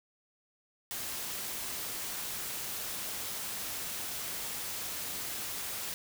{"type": "noise", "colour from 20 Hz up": "white", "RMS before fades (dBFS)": -38, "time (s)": [0.91, 5.94], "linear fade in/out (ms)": 0, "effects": []}